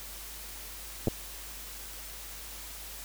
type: clicks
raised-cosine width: 2 ms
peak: -14 dBFS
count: 2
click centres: 1.073 / 1.082 s
effects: added 50 Hz sine -48 dBFS peak until 3.04 s + white hiss -44 dBFS RMS until 3.04 s